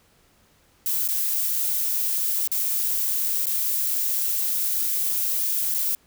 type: noise with dropouts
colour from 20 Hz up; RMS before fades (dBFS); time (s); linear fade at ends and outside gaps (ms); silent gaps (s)
violet; -24; 0.86-5.95; 1; 1.078-1.087 / 2.475-2.516 / 3.457-3.467 / 5.74-5.745
effects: pink hiss -60 dBFS RMS until 6.06 s